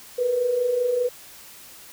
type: tone pair together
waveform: sine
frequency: 468.8 / 493.9 Hz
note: A#4 / B4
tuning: +10 / 0 cents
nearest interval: minor second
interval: 90 cents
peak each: -29 / -20 dBFS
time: 0.18-1.09 s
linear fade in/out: 10 ms
effects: white hiss -45 dBFS RMS until 1.92 s